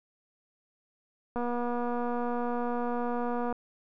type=click train; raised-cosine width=1 ms; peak=-20 dBFS; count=523; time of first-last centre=1.36-3.526 s; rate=241 Hz; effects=none